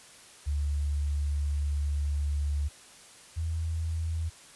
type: tone pair in turn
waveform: sine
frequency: 72.6 / 81.49 Hz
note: D2 / E2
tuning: -19 / -19 cents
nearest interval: major second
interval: 200 cents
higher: second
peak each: -26 / -28 dBFS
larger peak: first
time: 0.46-2.69 / 3.36-4.3 s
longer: first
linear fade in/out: 20 ms
effects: white hiss -52 dBFS RMS until 4.55 s + resampled to 24000 Hz